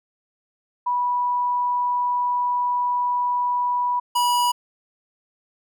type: tone pair in turn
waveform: sine / square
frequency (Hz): 980 / 973.2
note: B5 / B5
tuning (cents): -14 / -26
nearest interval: unison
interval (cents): 12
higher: first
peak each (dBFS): -19 / -18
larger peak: second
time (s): 0.86-4 / 4.15-4.52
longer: first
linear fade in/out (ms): 10
effects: none